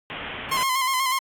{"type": "low-pass noise", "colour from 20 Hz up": "white", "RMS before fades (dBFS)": -34, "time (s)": [0.1, 0.63], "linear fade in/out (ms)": 0, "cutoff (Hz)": 3300, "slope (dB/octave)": 96}
{"type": "tone with vibrato", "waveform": "sawtooth", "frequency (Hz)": 1046.5, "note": "C6", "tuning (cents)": 0, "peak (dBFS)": -17, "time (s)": [0.51, 1.19], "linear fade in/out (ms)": 10, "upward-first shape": "square", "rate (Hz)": 8.2, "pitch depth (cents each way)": 43}
{"effects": ["AAC 64 kbps"]}